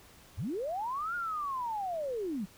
sine linear two-way sweep, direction up then down, 63.1 to 1438 to 173.6 Hz, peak -32 dBFS, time 0.37-2.46 s, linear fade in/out 20 ms, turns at 1.15 s, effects pink hiss -57 dBFS RMS until 2.57 s

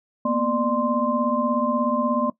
sine tone cluster, 231.2 / 247.8 / 596 / 1044 Hz, A#3 / B3 / D5 / C6, -14 / +6 / +25 / -4 cents, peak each -25 dBFS, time 0.25-2.3 s, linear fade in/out 5 ms, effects noise-tail reverb RT60 0.1 s tail -19 dB re dry

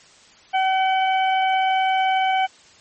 harmonic tone, 760 Hz, F#5, 46 cents sharp, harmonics 1 / 2 / 3 / 4, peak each -17 / -29 / -27 / -30 dBFS, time 0.53-2.47 s, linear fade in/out 20 ms, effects white hiss -50 dBFS RMS until 2.8 s + MP3 32 kbps

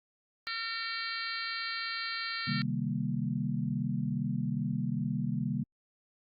harmonic tone, 455.7 Hz, A#4, 39 cents flat, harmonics 3 / 4 / 5 / 6 / 7 / 8 / 9 / 10, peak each -40 / -39 / -41 / -47 / -47 / -50 / -40 / -42 dBFS, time 0.47-2.62 s, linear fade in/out 0 ms
sine chord, C minor seventh, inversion none, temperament equal with one note detuned, 130.81 / 153.16 / 196 / 233.1 Hz, C3 / Eb3 / G3 / Bb3, 0 / -27 / 0 / 0 cents, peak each -35 dBFS, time 2.47-5.64 s, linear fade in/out 10 ms
effects Opus 48 kbps

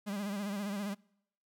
45% pulse tone with vibrato, 202 Hz, G#3, 48 cents flat, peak -35 dBFS, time 0.06-0.95 s, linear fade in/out 20 ms, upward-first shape sine, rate 15 Hz, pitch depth 70 cents each way, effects noise-tail reverb RT60 0.8 s tail -26 dB re dry

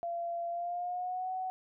sine tone with pitch glide, 685 to 747 Hz, F5 to F#5, -34 to +16 cents, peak -33 dBFS, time 0.03-1.5 s, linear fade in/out 0 ms, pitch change +150 cents, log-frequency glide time 0.49-1.31 s, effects none

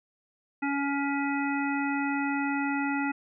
harmonic tone, 280.9 Hz, C#4, 23 cents sharp, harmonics 1 / 3 / 5 / 7 / 9, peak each -28 / -33 / -35 / -36 / -38 dBFS, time 0.62-3.12 s, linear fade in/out 10 ms, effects none

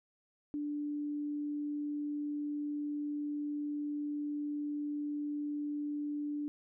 sine tone, 293.7 Hz, D4, in tune, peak -34 dBFS, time 0.54-6.48 s, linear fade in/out 0 ms, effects none

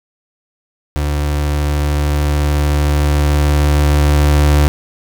35% pulse tone with level ramp, 73.42 Hz, D2, in tune, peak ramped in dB -13 to -6 dBFS, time 0.96-4.68 s, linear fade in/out 0 ms, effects none

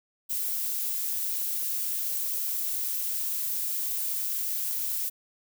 violet noise, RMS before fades -30 dBFS, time 0.29-5.1 s, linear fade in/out 20 ms, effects none

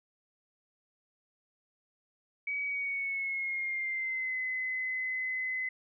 sine tone with pitch glide, 2269 to 2033 Hz, C#7 to B6, +40 to +50 cents, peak -31 dBFS, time 2.47-5.69 s, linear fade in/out 5 ms, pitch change -190 cents, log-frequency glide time 2.65-4.38 s, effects none

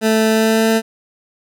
20% pulse tone with pitch glide, 220 to 223.3 Hz, A3 to A3, 0 to +26 cents, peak -7 dBFS, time 0.01-0.82 s, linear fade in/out 50 ms, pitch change +26 cents, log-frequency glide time 0.3-0.7 s, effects none

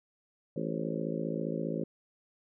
harmonic tone with a mistuned harmonic, 55 Hz, A1, in tune, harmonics 3 / 4 / 5 / 6 / 7 / 8 / 9 / 10, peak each -37 / -38 / -39 / -40 / -40 / -41 / -42 / -42 dBFS, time 0.56-1.84 s, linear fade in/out 5 ms, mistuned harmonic 9, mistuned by +61 cents, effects none

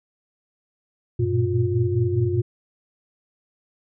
sine tone cluster, 96.3 / 115.5 / 120.4 / 355.1 Hz, G2 / A#2 / B2 / F4, -30 / -16 / -44 / +29 cents, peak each -24 dBFS, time 1.19-2.42 s, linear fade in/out 10 ms, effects none

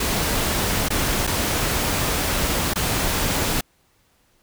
pink noise with dropouts, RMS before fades -22 dBFS, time 0-3.61 s, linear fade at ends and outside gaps 5 ms, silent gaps 0.886-0.903 / 1.269-1.273 / 2.737-2.757 s, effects pink hiss -62 dBFS RMS until 4.42 s

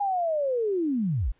sine linear sweep, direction down, 824 to 32.7 Hz, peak -23 dBFS, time 0-1.32 s, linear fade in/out 10 ms, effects pink hiss -67 dBFS RMS until 1.39 s + resampled to 8000 Hz

